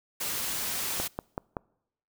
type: noise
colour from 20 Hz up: white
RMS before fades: -32 dBFS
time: 0.2-1.08 s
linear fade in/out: 10 ms
type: click train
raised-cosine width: 1 ms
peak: -17 dBFS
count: 4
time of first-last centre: 1-1.568 s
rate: 5.28 Hz
effects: noise-tail reverb RT60 0.8 s tail -26 dB re dry